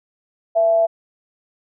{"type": "tone with amplitude modulation", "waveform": "sine", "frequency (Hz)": 667, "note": "E5", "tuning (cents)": 20, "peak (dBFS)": -11, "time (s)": [0.55, 0.87], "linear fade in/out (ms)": 20, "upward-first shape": "sine", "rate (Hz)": 191, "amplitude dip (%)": 30, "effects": []}